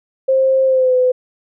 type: tone with pitch glide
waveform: sine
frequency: 529 to 505.7 Hz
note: C5 to B4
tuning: +19 to +41 cents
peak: -10 dBFS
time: 0.28-1.12 s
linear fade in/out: 10 ms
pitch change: -78 cents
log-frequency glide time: 0.65-0.95 s
effects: none